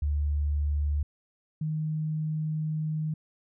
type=tone pair in turn; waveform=sine; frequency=73.3 / 155.32 Hz; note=D2 / D#3; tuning=-3 / -3 cents; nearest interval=octave + minor second; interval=1300 cents; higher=second; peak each=-24 / -27 dBFS; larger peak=first; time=0.02-1.03 / 1.61-3.14 s; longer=second; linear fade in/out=5 ms; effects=none